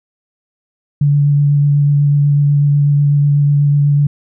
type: tone with vibrato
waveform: sine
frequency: 144.2 Hz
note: D3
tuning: 31 cents flat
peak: -8 dBFS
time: 1.01-4.07 s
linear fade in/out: 5 ms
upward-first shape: sine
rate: 8.1 Hz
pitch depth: 13 cents each way
effects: none